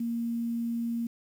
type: tone with quantisation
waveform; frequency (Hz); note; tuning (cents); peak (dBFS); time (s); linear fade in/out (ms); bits
sine; 233.1; A#3; 0; -28; 0-1.07; 5; 9
effects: none